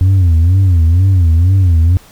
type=tone with vibrato; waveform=sine; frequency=88.5 Hz; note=F2; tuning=23 cents sharp; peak=-3 dBFS; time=0.01-1.97 s; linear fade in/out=0 ms; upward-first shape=sine; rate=2.1 Hz; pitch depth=160 cents each way; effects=tanh soft clip ceiling -5 dBFS + pink hiss -42 dBFS RMS until 2.11 s

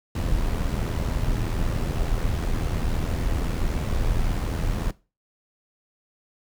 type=noise with amplitude modulation; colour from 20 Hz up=brown; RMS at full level=-22 dBFS; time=0.15-4.91 s; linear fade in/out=5 ms; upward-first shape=sine; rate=81.4 Hz; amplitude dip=55%; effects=noise-tail reverb RT60 0.3 s tail -19 dB re dry

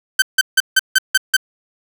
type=tone bursts; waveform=sawtooth; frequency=1544 Hz; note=G6; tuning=27 cents flat; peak=-5 dBFS; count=7; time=0.19-1.367 s; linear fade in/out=5 ms; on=31 ms; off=160 ms; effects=7-bit

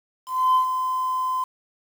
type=tone with ADSR envelope; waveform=sine; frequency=1026 Hz; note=C6; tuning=34 cents flat; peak=-12 dBFS; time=0.26-1.44 s; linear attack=290 ms; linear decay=100 ms; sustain=-9 dB; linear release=4 ms; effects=tanh soft clip ceiling -13 dBFS + 7-bit

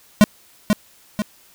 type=tone with echo; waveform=square; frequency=210 Hz; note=G#3; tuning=19 cents sharp; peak=-7 dBFS; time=0.21-0.24 s; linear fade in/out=0 ms; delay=490 ms; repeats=2; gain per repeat=-6 dB; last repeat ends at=1.22 s; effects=white hiss -52 dBFS RMS until 1.54 s

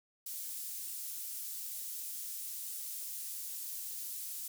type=high-pass noise; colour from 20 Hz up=pink; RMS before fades=-42 dBFS; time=0.26-4.48 s; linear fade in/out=5 ms; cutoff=9400 Hz; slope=12 dB/octave; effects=none

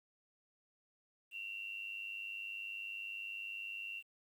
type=tone with amplitude modulation; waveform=sine; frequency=2740 Hz; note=F7; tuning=34 cents flat; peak=-38 dBFS; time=1.31-4.03 s; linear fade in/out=50 ms; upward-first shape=sine; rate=100 Hz; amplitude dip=80%; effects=11-bit

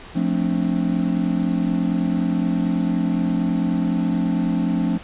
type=chord; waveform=triangle; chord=D minor seventh; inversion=first; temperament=just; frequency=176.2 / 220.2 / 264.3 / 293.7 Hz; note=F3 / A3 / C4 / D4; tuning=+16 / +2 / +18 / 0 cents; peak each=-20 / -22 / -22 / -24 dBFS; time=0.15-4.98 s; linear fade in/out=10 ms; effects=pink hiss -40 dBFS RMS until 5.03 s + resampled to 8000 Hz

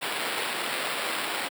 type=noise with sample-and-hold; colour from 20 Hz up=blue; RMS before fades=-30 dBFS; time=0.01-1.49 s; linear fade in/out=20 ms; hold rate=6300 Hz; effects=high-pass 300 Hz 12 dB/octave

